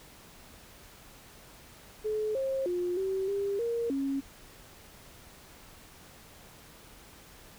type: tone with pitch steps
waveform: sine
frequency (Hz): 429.2 / 535 / 355.1 / 382.9 / 399.1 / 467.3 / 274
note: A4 / C5 / F4 / G4 / G4 / A#4 / C#4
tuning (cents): -43 / +38 / +29 / -41 / +31 / +4 / -20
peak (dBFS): -28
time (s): 2.04-4.21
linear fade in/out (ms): 20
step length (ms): 310
effects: pink hiss -53 dBFS RMS until 7.58 s